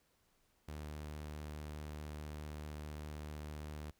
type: tone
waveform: sawtooth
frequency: 75.4 Hz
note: D2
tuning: 46 cents sharp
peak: -40 dBFS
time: 0.68-3.91 s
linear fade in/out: 5 ms
effects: pink hiss -75 dBFS RMS until 3.99 s